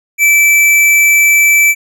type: tone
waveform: square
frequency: 2320 Hz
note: D7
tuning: 22 cents flat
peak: -6 dBFS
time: 0.18-1.75 s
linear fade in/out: 50 ms
effects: none